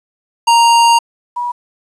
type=tone pair in turn; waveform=square / sine; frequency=932.3 / 968.4 Hz; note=A#5 / B5; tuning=0 / -34 cents; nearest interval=minor second; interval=66 cents; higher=second; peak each=-7 / -16 dBFS; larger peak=first; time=0.47-0.99 / 1.36-1.52 s; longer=first; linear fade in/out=10 ms; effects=resampled to 22050 Hz + 8-bit